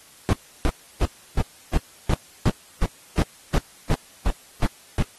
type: noise bursts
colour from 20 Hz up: brown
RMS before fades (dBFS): -18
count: 14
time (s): 0.29-5.024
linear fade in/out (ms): 0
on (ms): 41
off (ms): 320
effects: white hiss -50 dBFS RMS until 5.18 s + AAC 32 kbps